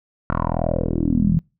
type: tone with low-pass filter sweep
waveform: 10% pulse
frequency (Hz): 41.2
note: E1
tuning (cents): 0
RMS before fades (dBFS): -20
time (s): 0.3-1.39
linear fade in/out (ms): 0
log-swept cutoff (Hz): 1300 to 160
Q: 5.6
effects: noise-tail reverb RT60 0.3 s tail -26 dB re dry